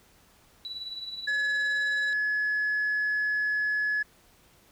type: tone with tremolo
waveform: sine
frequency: 3944 Hz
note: B7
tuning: 3 cents flat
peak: -32 dBFS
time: 0.65-2.13 s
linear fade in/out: 0 ms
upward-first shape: triangle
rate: 19 Hz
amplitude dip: 65%
type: tone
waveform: sine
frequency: 1701 Hz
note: G#6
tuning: 41 cents sharp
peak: -23 dBFS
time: 1.27-4.03 s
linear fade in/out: 10 ms
effects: tanh soft clip ceiling -22 dBFS + pink hiss -60 dBFS RMS until 4.71 s